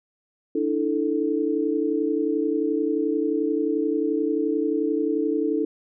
sine chord, D suspended second, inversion none, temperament equal with one note detuned, 293.7 / 325.1 / 440 Hz, D4 / E4 / A4, 0 / -24 / 0 cents, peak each -25 dBFS, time 0.55-5.65 s, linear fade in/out 5 ms, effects none

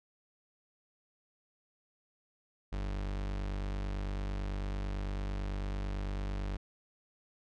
40% pulse tone, 49 Hz, G1, in tune, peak -33 dBFS, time 2.72-6.57 s, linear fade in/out 10 ms, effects low-pass 5000 Hz 12 dB/octave

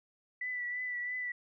sine tone with vibrato, 1975.5 Hz, B6, in tune, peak -34 dBFS, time 0.41-1.32 s, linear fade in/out 5 ms, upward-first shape triangle, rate 3 Hz, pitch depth 32 cents each way, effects none

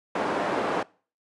white band-pass noise, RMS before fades -27 dBFS, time 0.15-0.83 s, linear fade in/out 5 ms, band 250 to 870 Hz, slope 12 dB/octave, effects noise-tail reverb RT60 0.4 s tail -23 dB re dry + resampled to 24000 Hz

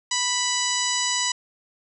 harmonic tone, 987.8 Hz, B5, in tune, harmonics 1 / 2 / 3 / 4 / 5 / 6 / 7 / 8, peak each -30 / -30 / -30 / -30 / -30 / -30 / -30 / -30 dBFS, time 0.11-1.32 s, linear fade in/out 5 ms, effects none

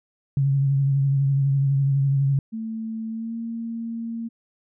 sine tone with vibrato, 137.9 Hz, C#3, 9 cents flat, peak -17 dBFS, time 0.37-2.39 s, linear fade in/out 2 ms, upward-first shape triangle, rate 12 Hz, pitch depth 37 cents each way
sine tone with pitch glide, 222.8 to 229.6 Hz, A3 to A#3, +22 to -26 cents, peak -27 dBFS, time 2.52-4.29 s, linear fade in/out 20 ms, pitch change +52 cents, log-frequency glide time 3.1-3.35 s
effects none

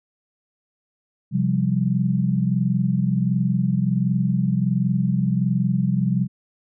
sine chord, C suspended fourth, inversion none, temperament equal, 130.81 / 174.61 / 196 Hz, C3 / F3 / G3, 0 / 0 / 0 cents, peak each -22 dBFS, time 1.31-6.28 s, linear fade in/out 50 ms, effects none

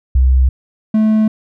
sine / triangle tone pair in turn, 64.5 / 217 Hz, C2 / A3, -24 / -24 cents, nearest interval octave + major sixth, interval 2100 cents, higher second, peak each -7 dBFS, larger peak neither, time 0.15-0.49 / 0.94-1.28 s, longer neither, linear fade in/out 5 ms, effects none

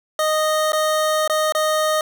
25% pulse tone with dropouts, 620 Hz, D#5, 6 cents flat, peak -13 dBFS, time 0.19-2.01 s, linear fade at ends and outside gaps 2 ms, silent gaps 0.721-0.731 / 1.277-1.297 / 1.523-1.549 s, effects none

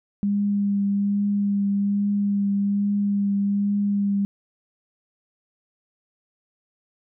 sine tone with vibrato, 201.6 Hz, G3, 49 cents sharp, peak -19 dBFS, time 0.23-4.25 s, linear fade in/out 0 ms, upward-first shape triangle, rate 1.2 Hz, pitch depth 17 cents each way, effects none

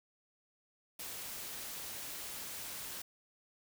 white noise, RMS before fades -44 dBFS, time 0.99-3.02 s, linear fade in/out 5 ms, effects none

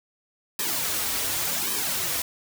white noise with flanger, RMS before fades -27 dBFS, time 0.59-2.22 s, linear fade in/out 2 ms, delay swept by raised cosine 1.4 to 5.8 ms, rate 0.88 Hz, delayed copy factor -0.8, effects none

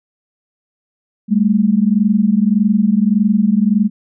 sine tone pair together, 198.3 / 220 Hz, G3 / A3, +20 / 0 cents, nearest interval major second, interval 180 cents, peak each -13 dBFS, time 1.28-3.9 s, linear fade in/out 50 ms, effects none

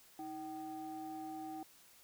triangle ring-modulated tone, 226.1 Hz, A3, 47 cents sharp, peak -37 dBFS, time 0.19-1.63 s, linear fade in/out 2 ms, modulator 543 Hz, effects tanh soft clip ceiling -33 dBFS + white hiss -63 dBFS RMS until 2.03 s

